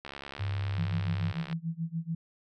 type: click train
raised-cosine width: 0.3 ms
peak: -24 dBFS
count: 104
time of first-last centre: 0.05-1.528 s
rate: 69.7 Hz
type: tone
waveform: sine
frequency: 98 Hz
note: G2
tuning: in tune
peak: -29 dBFS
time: 0.39-1.33 s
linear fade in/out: 20 ms
type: tone with tremolo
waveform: sine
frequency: 164.81 Hz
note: E3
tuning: in tune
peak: -28 dBFS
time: 0.78-2.15 s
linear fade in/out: 5 ms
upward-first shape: sine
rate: 6.9 Hz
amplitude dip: 95%
effects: none